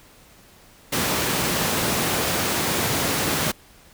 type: high-pass noise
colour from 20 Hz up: pink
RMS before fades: -23 dBFS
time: 0.92-3.52 s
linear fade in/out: 10 ms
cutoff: 120 Hz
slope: 12 dB/octave
effects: pink hiss -51 dBFS RMS until 3.93 s